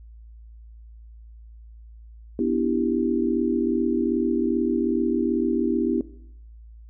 sine chord, E minor seventh, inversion second, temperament equal, 246.9 / 293.7 / 329.6 / 392 Hz, B3 / D4 / E4 / G4, 0 / 0 / 0 / 0 cents, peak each -24 / -27 / -25 / -27 dBFS, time 2.39-6.01 s, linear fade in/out 2 ms, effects noise-tail reverb RT60 0.7 s tail -18 dB re dry + added 56 Hz sine -42 dBFS peak until 6.89 s

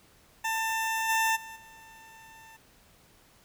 20% pulse tone with level steps, 893 Hz, A5, 25 cents sharp, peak -23 / -19 / -37 / -45 dBFS, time 0.44-2.57 s, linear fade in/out 10 ms, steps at 1.08 / 1.35 / 1.55 s, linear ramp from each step 20 ms, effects pink hiss -60 dBFS RMS until 3.44 s

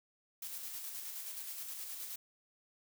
blue noise with tremolo, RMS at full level -43 dBFS, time 0.42-2.16 s, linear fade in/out 5 ms, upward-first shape square, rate 9.5 Hz, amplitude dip 30%, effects none

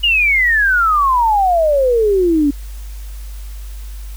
sine exponential sweep, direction down, 2912 to 277.2 Hz, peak -10 dBFS, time 0.03-2.51 s, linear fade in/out 10 ms, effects added 50 Hz sine -26 dBFS peak until 4.16 s + white hiss -43 dBFS RMS until 4.16 s

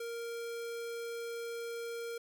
square tone, 466.2 Hz, A#4, in tune, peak -39 dBFS, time 0-2.18 s, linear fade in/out 5 ms, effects none

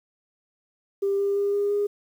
sine tone with pitch steps, 396.5 / 399.7 / 403 / 406.2 / 409.5 Hz, G4 / G4 / G4 / G#4 / G#4, +20 / +34 / +48 / -38 / -24 cents, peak -20 dBFS, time 1.02-1.87 s, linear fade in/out 10 ms, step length 170 ms, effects tanh soft clip ceiling -16 dBFS + 9-bit

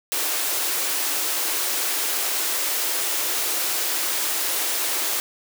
white high-pass noise, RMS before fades -24 dBFS, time 0.12-5.2 s, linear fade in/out 0 ms, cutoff 280 Hz, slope 96 dB/octave, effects none

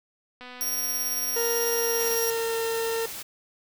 click train, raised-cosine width 0.3 ms, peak -27 dBFS, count 434, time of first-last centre 0.41-2.149 s, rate 249 Hz
15% pulse tone with tremolo, 5650 Hz, F8, 19 cents sharp, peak -19 dBFS, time 0.61-2.3 s, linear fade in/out 0 ms, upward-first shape triangle, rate 18 Hz, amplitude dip 35%
40% pulse tone with pitch glide, 466.2 to 455.3 Hz, A#4 to A#4, 0 to -41 cents, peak -25 dBFS, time 1.36-3.06 s, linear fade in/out 5 ms, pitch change -41 cents, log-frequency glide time 1.68-2.57 s
white noise, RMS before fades -37 dBFS, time 1.99-3.23 s, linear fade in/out 10 ms
effects none

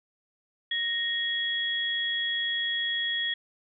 sine tone pair together, 1864.7 / 3326 Hz, A#6 / G#7, 0 / +2 cents, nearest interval minor seventh, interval 1002 cents, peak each -30 / -28 dBFS, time 0.71-3.34 s, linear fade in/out 5 ms, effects none

